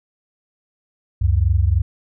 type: tone pair together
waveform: sine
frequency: 70.04 / 93.2 Hz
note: C#2 / F#2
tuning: +18 / +13 cents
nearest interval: perfect fourth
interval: 495 cents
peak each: -16 dBFS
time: 1.21-1.82 s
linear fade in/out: 10 ms
effects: none